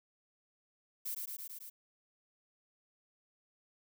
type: noise with echo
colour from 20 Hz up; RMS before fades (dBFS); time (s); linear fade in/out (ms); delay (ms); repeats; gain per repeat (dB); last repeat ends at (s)
violet; -39; 1.05-1.15; 10; 110; 5; -2; 1.7
effects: none